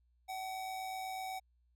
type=tone with amplitude modulation; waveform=square; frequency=756 Hz; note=F#5; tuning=37 cents sharp; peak=-38 dBFS; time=0.28-1.4 s; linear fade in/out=20 ms; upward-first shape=sine; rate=108 Hz; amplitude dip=40%; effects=added 60 Hz sine -69 dBFS peak until 1.75 s